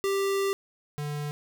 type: tone pair in turn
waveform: square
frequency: 393.2 / 147.28 Hz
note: G4 / D3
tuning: +5 / +5 cents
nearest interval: octave + perfect fourth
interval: 1700 cents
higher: first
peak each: -25 / -31 dBFS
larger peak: first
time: 0.04-0.53 / 0.98-1.31 s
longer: first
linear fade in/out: 0 ms
effects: none